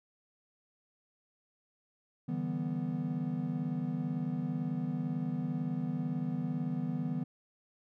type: chord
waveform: triangle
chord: E minor seventh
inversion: third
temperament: equal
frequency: 146.83 / 164.81 / 196 / 246.9 Hz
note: D3 / E3 / G3 / B3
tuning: 0 / 0 / 0 / 0 cents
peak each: -37 / -34 / -39 / -34 dBFS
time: 2.28-7.24 s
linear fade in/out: 10 ms
effects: none